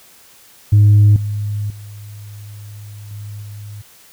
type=tone with level steps; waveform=sine; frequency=103.83 Hz; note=G#2; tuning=in tune; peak=-4 / -18 / -31 / -27 / -29 dBFS; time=0.72-3.82 s; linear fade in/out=10 ms; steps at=1.16 / 1.7 / 3.11 / 3.42 s; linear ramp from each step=2 ms; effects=tanh soft clip ceiling -4 dBFS + white hiss -46 dBFS RMS until 4.12 s